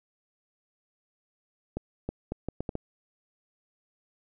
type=accelerating click train; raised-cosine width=2 ms; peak=-18 dBFS; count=7; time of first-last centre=1.77-2.754 s; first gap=320 ms; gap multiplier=0.72; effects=none